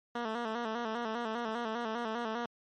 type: tone with vibrato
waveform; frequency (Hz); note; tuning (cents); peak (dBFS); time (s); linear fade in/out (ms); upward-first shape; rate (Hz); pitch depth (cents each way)
10% pulse; 228.9; A#3; -31; -25; 0.15-2.46; 5; square; 5; 69
effects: low-pass 3000 Hz 12 dB/octave + MP3 48 kbps